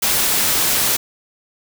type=noise; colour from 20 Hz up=white; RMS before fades=-17 dBFS; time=0.02-0.97 s; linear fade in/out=10 ms; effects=none